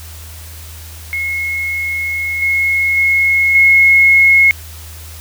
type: tone with level steps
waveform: sine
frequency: 2169 Hz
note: C#7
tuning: 38 cents flat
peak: -16 / -11 / -9 / -5 dBFS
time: 1.13-4.51 s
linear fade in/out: 0 ms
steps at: 2.42 / 2.97 / 3.55 s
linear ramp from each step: 2 ms
effects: added 80 Hz sine -31 dBFS peak until 5.2 s + white hiss -36 dBFS RMS until 5.2 s